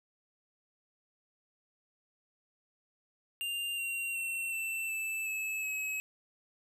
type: tone with pitch steps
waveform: square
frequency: 2794 / 2754 / 2714 / 2676 / 2637 / 2599 / 2562 Hz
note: F7 / F7 / E7 / E7 / E7 / E7 / E7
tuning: 0 / -25 / +50 / +25 / 0 / -25 / -50 cents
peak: -34 dBFS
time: 3.41-6 s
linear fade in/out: 0 ms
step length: 370 ms
effects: none